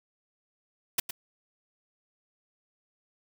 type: noise with echo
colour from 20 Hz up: white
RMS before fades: -25 dBFS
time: 0.98-1 s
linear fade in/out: 5 ms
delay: 110 ms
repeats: 1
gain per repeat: -10 dB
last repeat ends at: 1.11 s
effects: none